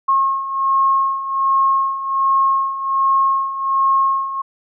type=beating tone pair; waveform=sine; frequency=1081 / 1082.3 Hz; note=C#6 / C#6; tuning=-44 / -42 cents; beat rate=1.3 Hz; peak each=-20 / -15 dBFS; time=0.08-4.42 s; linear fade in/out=10 ms; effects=none